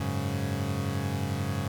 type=chord; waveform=30% pulse; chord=F# suspended second; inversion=none; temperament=equal; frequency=92.5 / 103.83 / 138.59 Hz; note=F#2 / G#2 / C#3; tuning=0 / 0 / 0 cents; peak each=-30 dBFS; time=0-1.68 s; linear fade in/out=5 ms; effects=none